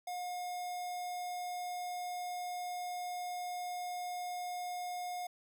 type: tone with notch filter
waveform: square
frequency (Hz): 717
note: F5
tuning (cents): +45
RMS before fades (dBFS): -40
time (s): 0.07-5.27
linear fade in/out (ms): 5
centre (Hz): 2700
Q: 1.5
effects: none